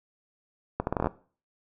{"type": "accelerating click train", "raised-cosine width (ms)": 1, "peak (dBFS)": -12, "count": 9, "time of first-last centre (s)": [0.8, 1.071], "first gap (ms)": 71, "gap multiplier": 0.77, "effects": ["noise-tail reverb RT60 0.4 s tail -18 dB re dry"]}